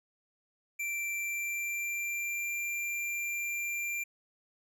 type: tone with pitch glide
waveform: square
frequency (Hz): 2349 to 2374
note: D7 to D7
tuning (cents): 0 to +18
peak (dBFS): -33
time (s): 0.79-4.04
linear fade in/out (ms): 10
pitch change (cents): +18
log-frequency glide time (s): 1.13-2.53
effects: none